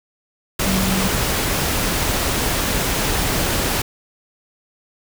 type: tone in noise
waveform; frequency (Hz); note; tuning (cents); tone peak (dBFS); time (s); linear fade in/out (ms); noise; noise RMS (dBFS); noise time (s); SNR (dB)
sine; 189.8; F#3; +44; -19; 0.66-1.08; 5; pink; -20; 0.59-3.82; -2
effects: none